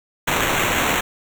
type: noise with sample-and-hold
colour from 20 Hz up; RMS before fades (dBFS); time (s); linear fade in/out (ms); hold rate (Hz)
blue; -20; 0.27-1.01; 10; 4900
effects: none